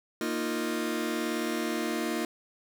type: chord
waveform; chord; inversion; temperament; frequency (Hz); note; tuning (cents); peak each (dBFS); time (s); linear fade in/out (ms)
sawtooth; Bb suspended fourth; none; just; 233.1 / 310.8 / 349.6; Bb3 / Eb4 / F4; 0 / -2 / +2; -29; 0.21-2.25; 2
effects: none